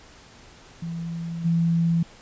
sine tone with level steps, 167.4 Hz, E3, 27 cents sharp, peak -28 / -18 dBFS, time 0.82-2.03 s, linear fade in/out 5 ms, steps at 1.44 s, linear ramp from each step 20 ms, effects pink hiss -49 dBFS RMS until 2.21 s + resampled to 16000 Hz

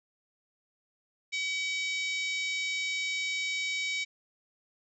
harmonic tone with a mistuned harmonic, 760 Hz, F#5, 46 cents sharp, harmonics 3 / 4 / 5 / 6 / 7 / 8 / 9 / 10, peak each -31 / -43 / -37 / -46 / -43 / -51 / -44 / -52 dBFS, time 1.32-4.05 s, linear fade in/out 20 ms, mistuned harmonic 7, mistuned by +17 cents, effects none

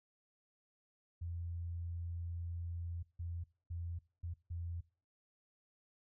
sine tone bursts at uneven times, 85.4 Hz, F2, 38 cents flat, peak -39 dBFS, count 5, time 1.21-3.03 / 3.19-3.44 / 3.7-3.99 / 4.23-4.34 / 4.5-4.81 s, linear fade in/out 10 ms, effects noise-tail reverb RT60 0.4 s tail -22 dB re dry

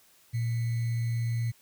sine tone with sample-and-hold, 116.54 Hz, A#2, in tune, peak -26 dBFS, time 0.33-1.52 s, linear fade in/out 20 ms, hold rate 2100 Hz, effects white hiss -61 dBFS RMS until 1.61 s

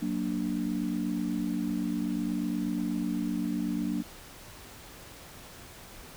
sine chord, Gb augmented, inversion none, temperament equal, 185 / 233.1 / 293.7 Hz, Gb3 / Bb3 / D4, 0 / 0 / 0 cents, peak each -33 / -32 / -32 dBFS, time 0.01-4.03 s, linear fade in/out 20 ms, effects pink hiss -48 dBFS RMS until 6.16 s

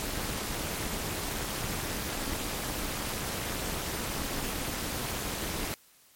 pink noise with amplitude modulation, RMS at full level -30 dBFS, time 0-5.74 s, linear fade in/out 0 ms, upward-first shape sine, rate 252 Hz, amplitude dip 85%, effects white hiss -60 dBFS RMS until 6.15 s + MP3 64 kbps

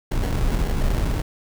brown noise with sample-and-hold, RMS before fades -21 dBFS, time 0.11-1.22 s, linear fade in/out 10 ms, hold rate 1225 Hz, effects none

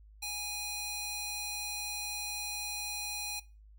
square tone with high-pass filter, 824 Hz, G#5, 14 cents flat, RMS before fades -38 dBFS, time 0.22-3.4 s, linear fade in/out 10 ms, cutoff 2700 Hz, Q 0.64, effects noise-tail reverb RT60 0.3 s tail -21 dB re dry + added 52 Hz sine -53 dBFS peak until 3.78 s

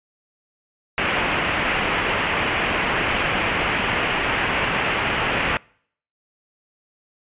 white low-pass noise, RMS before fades -22 dBFS, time 0.98-5.57 s, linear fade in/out 0 ms, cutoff 2900 Hz, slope 48 dB/octave, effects noise-tail reverb RT60 0.6 s tail -26 dB re dry + resampled to 8000 Hz

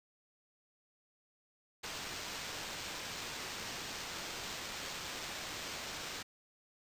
white noise with sample-and-hold, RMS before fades -43 dBFS, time 1.83-6.23 s, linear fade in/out 10 ms, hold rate 11025 Hz, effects resampled to 32000 Hz

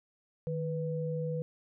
sine tone pair together, 155.57 / 493.9 Hz, D#3 / B4, 0 / 0 cents, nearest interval octave + minor sixth, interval 2000 cents, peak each -33 / -35 dBFS, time 0.47-1.42 s, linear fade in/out 0 ms, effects none

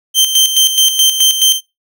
sawtooth tone with tremolo, 3126 Hz, G7, 6 cents flat, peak -3 dBFS, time 0.14-1.61 s, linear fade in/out 50 ms, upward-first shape square, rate 4.7 Hz, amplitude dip 60%, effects noise-tail reverb RT60 0.2 s tail -21 dB re dry

